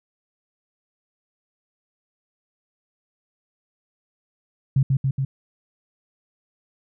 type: tone with echo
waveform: sine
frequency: 134.8 Hz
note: C#3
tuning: 48 cents flat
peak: -14 dBFS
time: 4.76-4.83 s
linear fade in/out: 5 ms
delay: 140 ms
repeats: 3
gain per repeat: -2 dB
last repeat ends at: 5.25 s
effects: none